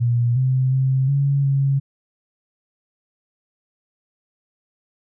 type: tone with pitch steps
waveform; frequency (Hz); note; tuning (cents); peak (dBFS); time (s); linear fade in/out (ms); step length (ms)
sine; 119.6 / 129.9 / 132.2 / 139.9 / 137.6; A#2 / C3 / C3 / C#3 / C#3; +45 / -12 / +18 / +16 / -12; -15; 0-1.8; 20; 360
effects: none